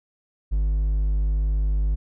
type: tone with hard clipping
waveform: triangle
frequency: 50.8 Hz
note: G#1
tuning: 38 cents flat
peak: -20 dBFS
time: 0.51-1.96 s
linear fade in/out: 20 ms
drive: 6 dB
effects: none